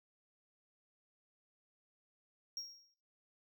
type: tone with exponential decay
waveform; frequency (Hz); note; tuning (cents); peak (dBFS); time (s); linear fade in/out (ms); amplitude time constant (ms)
triangle; 5588; F8; 0; -37; 2.57-2.94; 1; 80
effects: noise-tail reverb RT60 0.5 s tail -17 dB re dry